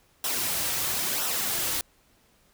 white noise with flanger, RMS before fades -28 dBFS, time 0.24-1.81 s, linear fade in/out 2 ms, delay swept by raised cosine 0.43 to 4.93 ms, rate 1 Hz, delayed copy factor -0.5, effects pink hiss -63 dBFS RMS until 2.53 s

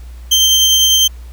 30% pulse tone with tremolo, 3136 Hz, G7, in tune, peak -4 dBFS, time 0.31-1.08 s, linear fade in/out 10 ms, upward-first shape triangle, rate 10 Hz, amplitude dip 25%, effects added 60 Hz sine -29 dBFS peak until 1.32 s + pink hiss -47 dBFS RMS until 1.32 s

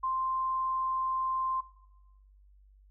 sine tone, 1046.5 Hz, C6, in tune, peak -28 dBFS, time 0.03-1.61 s, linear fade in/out 10 ms, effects noise-tail reverb RT60 1.0 s tail -18 dB re dry + added 49 Hz sine -56 dBFS peak until 2.9 s

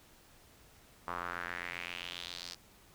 square tone with band-pass filter sweep, 43.73 Hz, F1, 3 cents sharp, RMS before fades -42 dBFS, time 1.07-2.55 s, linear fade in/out 10 ms, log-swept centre 1100 to 5000 Hz, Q 3.2, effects pink hiss -61 dBFS RMS until 2.94 s

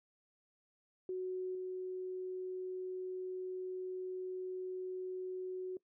sine tone with level steps, 370 Hz, F#4, in tune, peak -36 / -38 dBFS, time 1.09-5.77 s, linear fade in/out 2 ms, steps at 1.55 s, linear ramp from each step 2 ms, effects noise-tail reverb RT60 0.1 s tail -21 dB re dry

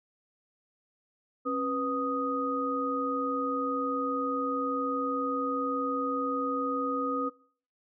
sine tone cluster, 272.2 / 493.3 / 1245 Hz, C#4 / B4 / D#6, -31 / -2 / +1 cents, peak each -32 / -33 / -31 dBFS, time 1.45-7.3 s, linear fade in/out 20 ms, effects noise-tail reverb RT60 0.5 s tail -22 dB re dry

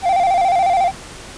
triangle tone with vibrato, 736 Hz, F#5, 9 cents flat, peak -10 dBFS, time 0.02-0.92 s, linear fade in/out 50 ms, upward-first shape square, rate 14 Hz, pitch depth 86 cents each way, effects pink hiss -35 dBFS RMS until 1.37 s + resampled to 22050 Hz

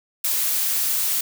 blue noise, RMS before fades -22 dBFS, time 0.24-1.21 s, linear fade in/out 5 ms, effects none

